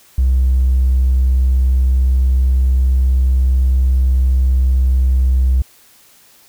triangle tone, 64.3 Hz, C2, 30 cents flat, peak -6 dBFS, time 0.18-5.62 s, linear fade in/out 5 ms, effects tanh soft clip ceiling -7 dBFS + white hiss -48 dBFS RMS until 6.48 s

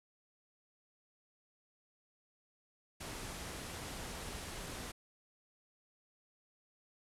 pink low-pass noise, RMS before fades -45 dBFS, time 3-4.92 s, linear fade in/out 10 ms, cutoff 12000 Hz, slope 48 dB/octave, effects none

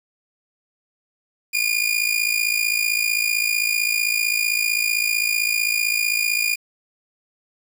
sawtooth tone with amplitude modulation, 2428 Hz, D#7, 43 cents flat, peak -12 dBFS, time 1.53-6.56 s, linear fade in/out 20 ms, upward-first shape sine, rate 55.6 Hz, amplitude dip 75%, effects 7-bit

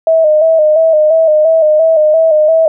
sine tone with vibrato, 630 Hz, D#5, 21 cents sharp, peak -5 dBFS, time 0.07-2.68 s, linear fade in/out 2 ms, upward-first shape square, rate 2.9 Hz, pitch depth 50 cents each way, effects none

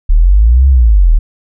sine linear two-way sweep, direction up then down, 34.65 to 68.7 to 34.65 Hz, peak -3 dBFS, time 0.09-1.19 s, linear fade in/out 10 ms, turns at 0.68 s, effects none

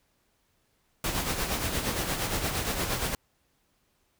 pink noise with tremolo, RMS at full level -28 dBFS, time 1.04-3.15 s, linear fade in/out 2 ms, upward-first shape sine, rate 8.6 Hz, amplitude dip 50%, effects pink hiss -71 dBFS RMS until 4.19 s

